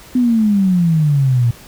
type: exponential sweep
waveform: sine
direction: down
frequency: 254.8 to 115.8 Hz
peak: -10 dBFS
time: 0.15-1.51 s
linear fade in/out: 5 ms
effects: pink hiss -40 dBFS RMS until 1.67 s